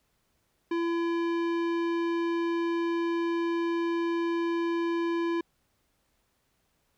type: tone with tanh clipping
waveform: sine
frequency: 337.5 Hz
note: E4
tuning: 41 cents sharp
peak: -28 dBFS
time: 0.71-5.41 s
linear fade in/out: 5 ms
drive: 17 dB
effects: pink hiss -73 dBFS RMS until 6.97 s